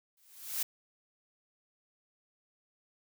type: noise with exponential growth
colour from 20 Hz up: blue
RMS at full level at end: -30 dBFS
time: 0.17-0.63 s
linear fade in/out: 5 ms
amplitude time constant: 99 ms
effects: none